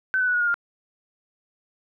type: tone with pitch steps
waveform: sine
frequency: 1526 / 1500.7 / 1475.7 / 1451.2 / 1427.1 / 1403.4 Hz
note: G6 / F#6 / F#6 / F#6 / F6 / F6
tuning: -47 / +24 / -5 / -34 / +37 / +8 cents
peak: -19 dBFS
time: 0.14-0.542 s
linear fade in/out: 0 ms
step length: 67 ms
effects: none